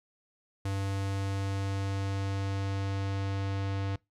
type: tone with low-pass filter sweep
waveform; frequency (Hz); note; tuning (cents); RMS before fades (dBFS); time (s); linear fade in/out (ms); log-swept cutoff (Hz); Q
square; 98; G2; 0; -32; 0.65-3.96; 5; 9900 to 4200; 0.81
effects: noise-tail reverb RT60 0.2 s tail -23 dB re dry